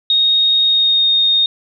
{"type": "tone with pitch glide", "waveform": "sine", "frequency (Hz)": [3729, 3697], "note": ["A#7", "A#7"], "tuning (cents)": [0, -15], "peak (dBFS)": -10, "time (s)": [0.1, 1.46], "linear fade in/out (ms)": 2, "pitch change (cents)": -15, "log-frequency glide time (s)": [0.64, 1.09], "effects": []}